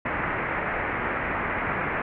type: low-pass noise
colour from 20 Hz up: white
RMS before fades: -28 dBFS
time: 0.05-2.02 s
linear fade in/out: 5 ms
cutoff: 2200 Hz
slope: 48 dB/octave
effects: none